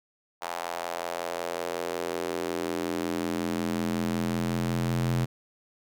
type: tone with high-pass filter sweep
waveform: square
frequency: 42.72 Hz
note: F1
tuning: 37 cents flat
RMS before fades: -30 dBFS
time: 0.41-5.26 s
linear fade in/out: 20 ms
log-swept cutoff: 800 to 130 Hz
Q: 2.2
effects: none